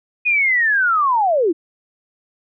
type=linear sweep; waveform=sine; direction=down; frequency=2497 to 300.1 Hz; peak=-13 dBFS; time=0.25-1.53 s; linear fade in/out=20 ms; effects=none